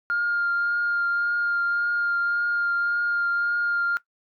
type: tone with vibrato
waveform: sine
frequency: 1407 Hz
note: F6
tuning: 12 cents sharp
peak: -20 dBFS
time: 0.1-3.97 s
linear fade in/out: 0 ms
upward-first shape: triangle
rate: 1.8 Hz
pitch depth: 16 cents each way
effects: noise-tail reverb RT60 0.1 s tail -18 dB re dry + tanh soft clip ceiling -17 dBFS